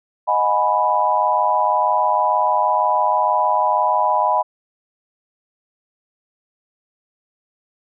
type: chord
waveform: sine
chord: G# minor seventh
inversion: second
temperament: equal with one note detuned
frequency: 622.3 / 724.3 / 830.6 / 987.8 Hz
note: D#5 / F#5 / G#5 / B5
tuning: 0 / -37 / 0 / 0 cents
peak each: -22 / -23 / -20 / -17 dBFS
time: 0.27-4.43 s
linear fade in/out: 20 ms
effects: none